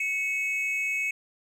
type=tone pair together; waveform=triangle; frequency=2217 / 2565 Hz; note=C#7 / E7; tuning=0 / -48 cents; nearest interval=minor third; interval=252 cents; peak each=-27 dBFS; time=0-1.11 s; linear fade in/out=5 ms; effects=none